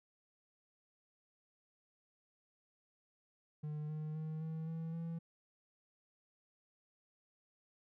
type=tone with pitch steps; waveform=triangle; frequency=151 / 153.91 / 156.87 / 159.89 / 162.96 / 166.1 Hz; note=D3 / D#3 / D#3 / D#3 / E3 / E3; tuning=+48 / -18 / +14 / +47 / -20 / +13 cents; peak=-37 dBFS; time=3.63-5.19 s; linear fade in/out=10 ms; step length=260 ms; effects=none